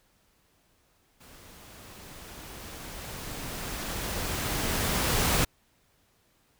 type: noise with level ramp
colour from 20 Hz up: pink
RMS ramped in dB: -52 to -24 dBFS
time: 1.2-5.45 s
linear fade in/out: 10 ms
effects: pink hiss -67 dBFS RMS until 6.59 s